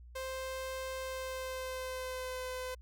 sawtooth tone with pitch glide, 523.3 to 509.3 Hz, C5 to C5, 0 to -47 cents, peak -34 dBFS, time 0.15-2.75 s, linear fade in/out 10 ms, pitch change -47 cents, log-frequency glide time 0.99-2.46 s, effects added 60 Hz sine -50 dBFS peak until 2.81 s

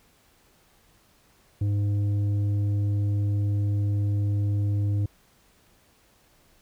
triangle tone with tanh clipping, 101.9 Hz, G#2, 32 cents flat, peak -23 dBFS, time 1.61-5.06 s, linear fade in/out 5 ms, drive 11 dB, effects pink hiss -61 dBFS RMS until 6.61 s

